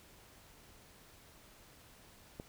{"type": "click", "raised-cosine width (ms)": 2, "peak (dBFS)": -30, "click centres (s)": 2.399, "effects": ["pink hiss -60 dBFS RMS until 2.48 s"]}